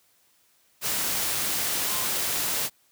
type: tone in noise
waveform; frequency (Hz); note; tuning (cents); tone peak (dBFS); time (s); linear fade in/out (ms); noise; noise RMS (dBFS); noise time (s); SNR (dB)
sine; 1046.5; C6; 0; -38; 1.87-2.08; 50; white; -27; 0.81-2.7; -14
effects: white hiss -64 dBFS RMS until 2.91 s + high-pass 60 Hz 12 dB/octave